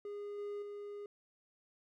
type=tone with level steps; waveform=triangle; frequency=410 Hz; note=G#4; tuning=22 cents flat; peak=-39 / -37 / -41 dBFS; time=0.05-1.06 s; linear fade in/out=2 ms; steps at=0.38 / 0.62 s; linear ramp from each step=5 ms; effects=none